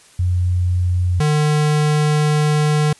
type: tone pair in turn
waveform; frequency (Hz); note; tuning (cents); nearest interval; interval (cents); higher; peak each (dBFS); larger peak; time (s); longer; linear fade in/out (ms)
sine / square; 89.6 / 150.69; F2 / D3; +45 / +45; major sixth; 900; second; -14; neither; 0.19-1.2 / 1.2-2.93; second; 5
effects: white hiss -48 dBFS RMS until 2.99 s + resampled to 24000 Hz

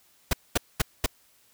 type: noise bursts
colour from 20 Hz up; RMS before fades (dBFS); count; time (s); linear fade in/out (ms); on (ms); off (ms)
pink; -22; 4; 0.31-1.062; 5; 23; 220
effects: white hiss -62 dBFS RMS until 1.53 s

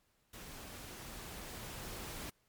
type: noise with level ramp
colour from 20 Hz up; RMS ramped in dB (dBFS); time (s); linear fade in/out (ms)
pink; -50 to -44; 0.33-2.3; 5
effects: pink hiss -75 dBFS RMS until 2.48 s + MP3 96 kbps

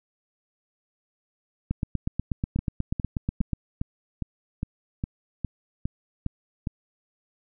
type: two click trains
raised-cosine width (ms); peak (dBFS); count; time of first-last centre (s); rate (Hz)
5; -13 / -15; 16 / 11; 1.71-3.533 / 2.59-6.672; 8.23 / 2.45
effects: none

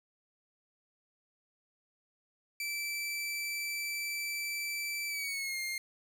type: tone with pitch glide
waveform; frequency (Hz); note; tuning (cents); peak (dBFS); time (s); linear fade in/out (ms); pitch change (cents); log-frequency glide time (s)
sawtooth; 2326 to 2121; D7 to C7; -17 to +23; -31; 2.6-5.78; 2; -160; 5.08-5.59
effects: none

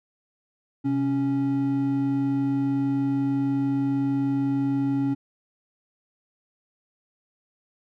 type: tone pair together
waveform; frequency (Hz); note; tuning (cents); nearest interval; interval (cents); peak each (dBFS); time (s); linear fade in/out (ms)
triangle; 130.81 / 277.2; C3 / C#4; 0 / 0; octave + minor second; 1300; -27 / -20; 0.84-5.15; 20
effects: none

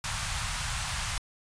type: band-stop noise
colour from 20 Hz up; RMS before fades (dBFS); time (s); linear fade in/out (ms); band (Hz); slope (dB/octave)
pink; -32; 0.04-1.18; 2; 140 to 850; 24
effects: resampled to 22050 Hz

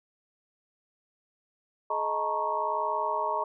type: tone cluster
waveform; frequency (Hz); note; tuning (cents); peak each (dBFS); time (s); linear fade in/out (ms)
sine; 426.9 / 624 / 884 / 945 / 1101; G#4 / D#5 / A5 / A#5 / C#6; +48 / +5 / +8 / +23 / -12; -37 / -33 / -35 / -30 / -32; 1.9-3.44; 5
effects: none

